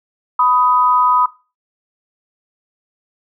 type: tone pair together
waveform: sine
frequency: 993.7 / 1251 Hz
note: B5 / D#6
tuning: +10 / +9 cents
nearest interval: major third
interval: 399 cents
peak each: -13 dBFS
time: 0.39-1.26 s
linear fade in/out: 5 ms
effects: noise-tail reverb RT60 0.3 s tail -18 dB re dry